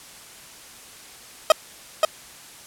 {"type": "tone with echo", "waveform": "30% pulse", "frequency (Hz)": 630, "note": "D#5", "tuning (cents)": 21, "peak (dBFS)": -7, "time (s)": [1.5, 1.52], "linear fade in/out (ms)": 2, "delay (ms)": 530, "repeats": 1, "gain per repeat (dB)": -4, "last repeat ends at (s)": 2.05, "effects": ["white hiss -44 dBFS RMS until 2.66 s", "low-pass 11000 Hz 12 dB/octave"]}